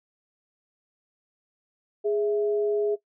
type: tone pair together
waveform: sine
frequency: 415 / 659.3 Hz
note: G#4 / E5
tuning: -1 / 0 cents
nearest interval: minor sixth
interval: 801 cents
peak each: -22 / -32 dBFS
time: 2.04-2.96 s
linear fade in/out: 20 ms
effects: noise-tail reverb RT60 0.1 s tail -18 dB re dry